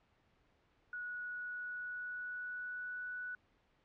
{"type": "tone with pitch glide", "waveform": "sine", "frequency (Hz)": [1463, 1480.9], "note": ["F#6", "F#6"], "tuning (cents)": [-20, 1], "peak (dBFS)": -40, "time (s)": [0.93, 3.35], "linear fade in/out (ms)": 2, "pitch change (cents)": 21, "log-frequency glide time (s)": [1.14, 3.15], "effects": ["pink hiss -73 dBFS RMS until 3.84 s", "low-pass 3000 Hz 12 dB/octave"]}